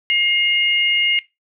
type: tone pair together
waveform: sine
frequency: 2131 / 2848 Hz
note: C7 / F7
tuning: +31 / +33 cents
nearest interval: perfect fourth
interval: 502 cents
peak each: -17 dBFS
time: 0.1-1.19 s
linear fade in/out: 0 ms
effects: noise-tail reverb RT60 0.2 s tail -18 dB re dry